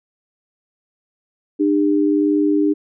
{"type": "tone pair together", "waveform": "sine", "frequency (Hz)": [301.2, 402.7], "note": ["D4", "G4"], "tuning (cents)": [44, 47], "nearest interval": "perfect fourth", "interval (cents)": 503, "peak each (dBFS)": [-14, -20], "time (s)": [1.59, 2.74], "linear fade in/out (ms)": 20, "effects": []}